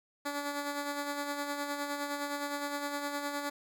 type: tone with tremolo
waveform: 10% pulse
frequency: 287.5 Hz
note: D4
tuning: 37 cents flat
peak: -24 dBFS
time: 0.25-3.5 s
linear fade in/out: 10 ms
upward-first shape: sine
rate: 9.7 Hz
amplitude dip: 45%
effects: none